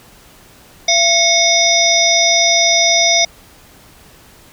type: harmonic tone with a mistuned harmonic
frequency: 728 Hz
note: F#5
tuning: 28 cents flat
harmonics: 1 / 3 / 5 / 7 / 8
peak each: -16 / -16 / -16 / -16 / -16 dBFS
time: 0.88-3.25 s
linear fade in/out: 5 ms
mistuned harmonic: 1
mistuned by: -130 cents
effects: pink hiss -44 dBFS RMS until 4.52 s